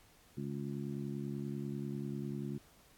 harmonic tone, 70.2 Hz, C#2, 22 cents sharp, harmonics 2 / 3 / 4 / 5, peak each -41 / -41 / -46 / -46 dBFS, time 0.37-2.58 s, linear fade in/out 5 ms, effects pink hiss -64 dBFS RMS until 2.97 s + AAC 64 kbps

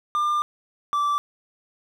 triangle tone pair in turn, 1198 / 1165.2 Hz, D6 / D6, +34 / -14 cents, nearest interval unison, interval 48 cents, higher first, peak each -18 dBFS, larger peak neither, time 0.15-0.42 / 0.93-1.18 s, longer first, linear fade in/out 0 ms, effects none

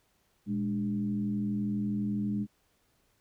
sine tone with frequency modulation, 205.7 Hz, G#3, 16 cents flat, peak -28 dBFS, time 0.46-2.47 s, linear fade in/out 50 ms, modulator 87.9 Hz, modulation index 0.68, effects pink hiss -71 dBFS RMS until 3.2 s

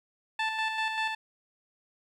15% pulse tone with tremolo, 880 Hz, A5, in tune, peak -20 dBFS, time 0.39-1.15 s, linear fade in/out 5 ms, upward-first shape square, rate 5.1 Hz, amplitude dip 40%, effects low-pass 4000 Hz 12 dB/octave + 10-bit

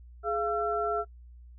sine tone cluster, 418.9 / 689 / 1346 Hz, G#4 / F5 / E6, +15 / -24 / +36 cents, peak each -31 dBFS, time 0.23-1.05 s, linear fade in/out 50 ms, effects noise-tail reverb RT60 0.1 s tail -22 dB re dry + added 60 Hz sine -47 dBFS peak until 1.58 s

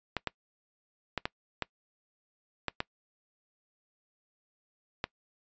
clicks, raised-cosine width 0.3 ms, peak -14 dBFS, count 8, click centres 0.167 / 0.273 / 1.177 / 1.255 / 1.623 / 2.683 / 2.804 / 5.041 s, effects noise-tail reverb RT60 0.1 s tail -23 dB re dry + resampled to 16000 Hz

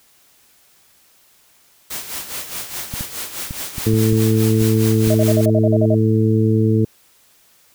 white noise with tremolo, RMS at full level -26 dBFS, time 1.9-5.46 s, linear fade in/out 10 ms, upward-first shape sine, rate 4.8 Hz, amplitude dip 65%
clicks, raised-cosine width 5 ms, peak -15 dBFS, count 8, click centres 2.939 / 3.009 / 3.509 / 3.782 / 3.936 / 4.127 / 4.615 / 5.074 s
harmonic tone, 110 Hz, A2, in tune, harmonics 1 / 2 / 3 / 4, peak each -15 / -18 / -20 / -21 dBFS, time 3.86-6.85 s, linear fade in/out 5 ms
sine tone bursts, 622.3 Hz, D#5, in tune, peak -16 dBFS, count 10, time 5.1-5.946 s, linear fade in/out 5 ms, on 45 ms, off 44 ms
effects white hiss -54 dBFS RMS until 7.74 s

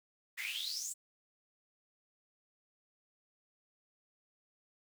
pink noise with high-pass filter sweep, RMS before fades -40 dBFS, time 0.37-0.94 s, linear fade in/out 20 ms, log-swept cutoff 1900 to 8100 Hz, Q 10, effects none

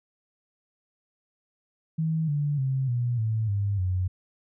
sine tone with pitch steps, 160 / 145.88 / 133 / 121.26 / 110.55 / 100.79 / 91.9 Hz, D#3 / D3 / C3 / B2 / A2 / G2 / F#2, +49 / -11 / +29 / -31 / +9 / +49 / -11 cents, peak -23 dBFS, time 1.98-4.08 s, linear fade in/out 10 ms, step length 300 ms, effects none

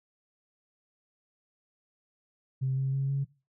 sine tone with pitch steps, 132.1 / 134.18 / 136.29 / 138.43 Hz, C3 / C3 / C#3 / C#3, +17 / +44 / -29 / -2 cents, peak -25 dBFS, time 2.61-3.25 s, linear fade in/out 20 ms, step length 160 ms, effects noise-tail reverb RT60 0.3 s tail -20 dB re dry + tanh soft clip ceiling -21 dBFS

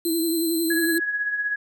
sine tone with vibrato, 329.6 Hz, E4, in tune, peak -21 dBFS, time 0.05-1 s, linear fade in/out 10 ms, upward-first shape sine, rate 11 Hz, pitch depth 54 cents each way
5% pulse tone, 4088 Hz, C8, 41 cents flat, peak -21 dBFS, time 0.05-0.98 s, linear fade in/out 0 ms
sine tone with tremolo, 1672 Hz, G#6, 11 cents sharp, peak -20 dBFS, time 0.7-1.56 s, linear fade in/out 5 ms, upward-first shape triangle, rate 16 Hz, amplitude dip 60%
effects none

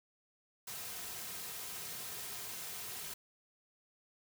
white noise with comb filter, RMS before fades -44 dBFS, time 0.67-3.14 s, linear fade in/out 5 ms, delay 3.5 ms, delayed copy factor -0.5, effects none

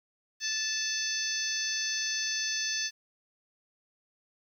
harmonic tone with a mistuned harmonic, 876 Hz, A5, 8 cents flat, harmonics 2 / 3 / 4 / 5 / 6 / 7, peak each -36 / -39 / -40 / -36 / -36 / -34 dBFS, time 0.4-2.91 s, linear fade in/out 50 ms, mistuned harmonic 5, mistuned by +28 cents, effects 10-bit

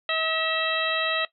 harmonic tone with a mistuned harmonic, 642 Hz, E5, 46 cents flat, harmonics 1 / 2 / 3 / 4 / 5 / 6, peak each -30 / -30 / -30 / -30 / -30 / -30 dBFS, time 0.09-1.25 s, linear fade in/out 2 ms, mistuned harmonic 4, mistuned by +52 cents, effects noise-tail reverb RT60 0.1 s tail -17 dB re dry

